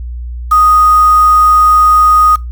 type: tone with quantisation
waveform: sine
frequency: 1244 Hz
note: D#6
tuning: 1 cent flat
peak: -4 dBFS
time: 0.51-2.36 s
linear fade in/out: 10 ms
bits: 4
effects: noise-tail reverb RT60 0.2 s tail -21 dB re dry + added 60 Hz sine -19 dBFS peak until 2.51 s